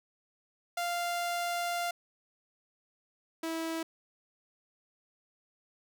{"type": "tone pair in turn", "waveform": "sawtooth", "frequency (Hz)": [696, 326.1], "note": ["F5", "E4"], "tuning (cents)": [-6, -19], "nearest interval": "octave + minor second", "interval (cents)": 1313, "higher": "first", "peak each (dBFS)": [-27, -29], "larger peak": "first", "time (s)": [[0.77, 1.91], [3.43, 3.83]], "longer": "first", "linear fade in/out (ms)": 5, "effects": []}